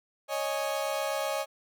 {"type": "chord", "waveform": "35% pulse", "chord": "C# suspended second", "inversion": "none", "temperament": "equal", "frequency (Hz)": [554.4, 622.3, 830.6], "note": ["C#5", "D#5", "G#5"], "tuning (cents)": [0, 0, 0], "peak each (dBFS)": [-31, -31, -34], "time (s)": [0.28, 1.46], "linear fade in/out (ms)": 50, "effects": []}